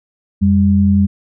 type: tone pair together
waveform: sine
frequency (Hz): 88.7 / 199.12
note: F2 / G3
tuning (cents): +27 / +27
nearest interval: octave + major second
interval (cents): 1400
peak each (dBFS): -13 / -10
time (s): 0.41-1.07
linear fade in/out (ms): 20
effects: none